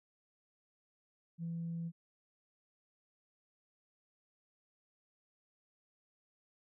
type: tone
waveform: sine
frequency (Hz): 167.3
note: E3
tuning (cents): +26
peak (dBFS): -36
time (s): 1.38-1.92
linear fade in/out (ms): 50
effects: tanh soft clip ceiling -33 dBFS